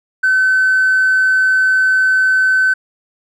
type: tone with hard clipping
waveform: sine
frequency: 1524 Hz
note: G6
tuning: 49 cents flat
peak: -10 dBFS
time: 0.23-2.74 s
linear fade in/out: 10 ms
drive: 1 dB
effects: none